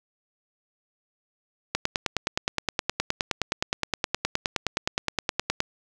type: click train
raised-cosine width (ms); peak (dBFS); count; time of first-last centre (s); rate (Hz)
0.2; -6; 38; 1.75-5.604; 9.6
effects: none